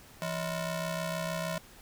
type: ring-modulated tone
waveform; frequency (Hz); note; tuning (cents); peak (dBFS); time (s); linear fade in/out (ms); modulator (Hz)
sawtooth; 403.5; G#4; -50; -25; 0.22-1.58; 0; 235
effects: pink hiss -54 dBFS RMS until 1.81 s